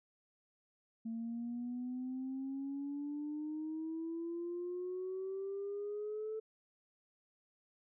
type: exponential sweep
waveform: sine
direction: up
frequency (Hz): 225.3 to 440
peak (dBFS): -37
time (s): 1.05-6.4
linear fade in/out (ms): 10
effects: tanh soft clip ceiling -34 dBFS